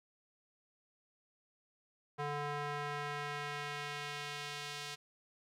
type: tone with band-pass filter sweep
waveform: square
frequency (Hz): 145.9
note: D3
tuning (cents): -11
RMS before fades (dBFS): -41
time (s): 2.18-4.96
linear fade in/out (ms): 20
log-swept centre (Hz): 980 to 4100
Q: 0.88
effects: none